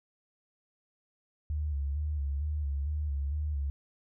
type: tone with vibrato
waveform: sine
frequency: 72.6 Hz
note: D2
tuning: 19 cents flat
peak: -29 dBFS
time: 1.5-3.7 s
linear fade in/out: 0 ms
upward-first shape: square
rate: 2.2 Hz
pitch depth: 62 cents each way
effects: none